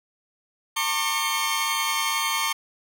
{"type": "tone cluster", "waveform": "sawtooth", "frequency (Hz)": [908, 1090, 1188, 2191, 3151], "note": ["A#5", "C#6", "D6", "C#7", "G7"], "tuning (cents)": [-46, -29, 20, -21, 8], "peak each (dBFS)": -26, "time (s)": [0.76, 2.53], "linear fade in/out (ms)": 10, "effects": []}